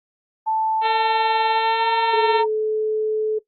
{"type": "tone with pitch glide", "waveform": "sine", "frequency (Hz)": [880, 919], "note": ["A5", "A#5"], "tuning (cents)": [0, -25], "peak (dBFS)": -18, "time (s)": [0.46, 2.46], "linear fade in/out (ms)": 20, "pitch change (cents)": 75, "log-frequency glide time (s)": [1.51, 1.87]}
{"type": "harmonic tone", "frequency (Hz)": 450, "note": "A4", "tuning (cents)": 39, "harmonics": [1, 2, 3, 4, 5, 6, 7, 8, 9], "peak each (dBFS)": [-25, -28, -30, -31, -32, -33, -33, -34, -35], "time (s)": [0.81, 2.44], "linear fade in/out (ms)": 50}
{"type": "tone", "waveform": "sine", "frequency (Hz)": 432.4, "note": "A4", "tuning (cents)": -30, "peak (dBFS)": -18, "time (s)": [2.13, 3.39], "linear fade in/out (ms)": 10}
{"effects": ["noise-tail reverb RT60 0.1 s tail -18 dB re dry", "Opus 32 kbps"]}